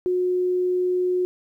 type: tone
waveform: sine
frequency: 362.9 Hz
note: F#4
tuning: 34 cents flat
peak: -19 dBFS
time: 0.06-1.25 s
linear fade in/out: 0 ms
effects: 10-bit